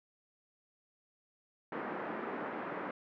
pink band-pass noise, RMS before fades -40 dBFS, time 1.72-2.91 s, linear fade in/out 2 ms, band 220 to 1800 Hz, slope 24 dB/octave, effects none

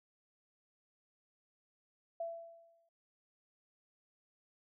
sine tone with exponential decay, 670 Hz, E5, 28 cents sharp, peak -35 dBFS, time 2.2-2.89 s, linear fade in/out 5 ms, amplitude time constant 150 ms, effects none

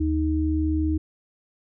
sine tone pair together, 77.37 / 312.1 Hz, D#2 / D#4, -9 / +5 cents, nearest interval 2 octaves, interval 2414 cents, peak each -23 dBFS, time 0-0.98 s, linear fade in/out 10 ms, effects none

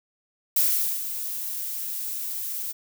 violet noise with ADSR envelope, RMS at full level -20 dBFS, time 0.56-2.73 s, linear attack 5 ms, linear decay 440 ms, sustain -11 dB, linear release 23 ms, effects none

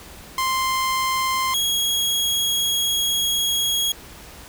sawtooth tone pair in turn, 1046.5 / 3308 Hz, C6 / G#7, 0 / -8 cents, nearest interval octave + minor sixth, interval 1992 cents, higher second, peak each -16 / -16 dBFS, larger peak neither, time 0.38-1.54 / 1.54-3.92 s, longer second, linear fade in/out 2 ms, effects added 60 Hz sine -49 dBFS peak until 4.48 s + pink hiss -42 dBFS RMS until 4.48 s

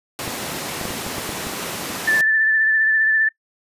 pink high-pass noise, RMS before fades -28 dBFS, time 0.19-2.21 s, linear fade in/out 0 ms, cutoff 170 Hz, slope 12 dB/octave
clicks, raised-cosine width 2 ms, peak -17 dBFS, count 8, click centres 0.278 / 0.813 / 0.854 / 0.906 / 1.065 / 1.183 / 1.292 / 1.469 s
sine tone with vibrato, 1760 Hz, A6, in tune, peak -14 dBFS, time 2.07-3.29 s, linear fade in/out 10 ms, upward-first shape sine, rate 15 Hz, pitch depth 22 cents each way
effects noise-tail reverb RT60 0.1 s tail -21 dB re dry + resampled to 32000 Hz

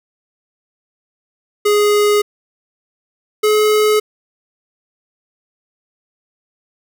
square tone pair in turn, 415.3 / 425.7 Hz, G#4 / G#4, 0 / +43 cents, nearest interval unison, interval 43 cents, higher second, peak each -11 dBFS, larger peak neither, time 1.65-2.22 / 3.43-4 s, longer neither, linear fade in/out 10 ms, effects none

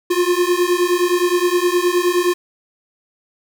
square beating tone pair, 350.2 / 359.8 Hz, F4 / F#4, +5 / -48 cents, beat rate 9.6 Hz, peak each -18 dBFS, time 0.1-2.34 s, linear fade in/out 10 ms, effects none

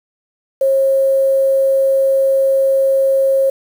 sine tone with quantisation, 540 Hz, C#5, 45 cents flat, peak -10 dBFS, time 0.61-3.5 s, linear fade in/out 5 ms, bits 6, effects none

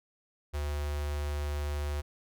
square tone with notch filter, 73.3 Hz, D2, 3 cents flat, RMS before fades -33 dBFS, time 0.53-2.02 s, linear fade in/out 20 ms, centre 210 Hz, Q 2, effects none

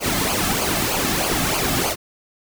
pink noise with flanger, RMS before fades -21 dBFS, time 0-1.96 s, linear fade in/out 50 ms, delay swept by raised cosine 0.53 to 2.13 ms, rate 3.2 Hz, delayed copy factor -0.7, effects none

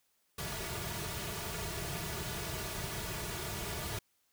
pink noise with comb filter, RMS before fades -39 dBFS, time 0.38-3.99 s, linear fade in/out 5 ms, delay 3.8 ms, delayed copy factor -0.8, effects white hiss -75 dBFS RMS until 4.32 s

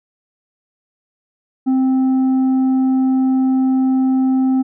triangle tone with tanh clipping, 261.6 Hz, C4, in tune, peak -13 dBFS, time 1.66-4.63 s, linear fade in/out 20 ms, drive 9 dB, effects none

